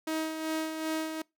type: tone with tremolo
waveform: sawtooth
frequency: 316.8 Hz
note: D#4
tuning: 31 cents sharp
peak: -25 dBFS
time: 0.07-1.22 s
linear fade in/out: 5 ms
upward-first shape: sine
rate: 2.6 Hz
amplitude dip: 50%
effects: noise-tail reverb RT60 0.2 s tail -24 dB re dry